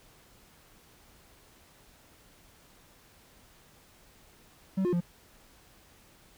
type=tone with pitch steps; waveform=triangle; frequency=191 / 355.4 / 174.1 Hz; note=G3 / F4 / F3; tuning=-45 / +30 / -5 cents; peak=-23 dBFS; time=4.77-5.007 s; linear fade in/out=10 ms; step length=79 ms; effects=pink hiss -59 dBFS RMS until 6.37 s